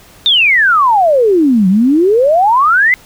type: exponential two-way sweep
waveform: sine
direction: down then up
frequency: 3712 to 180 to 2093 Hz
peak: -6 dBFS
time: 0.26-2.94 s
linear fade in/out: 0 ms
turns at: 1.68 s
effects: pink hiss -41 dBFS RMS until 3.05 s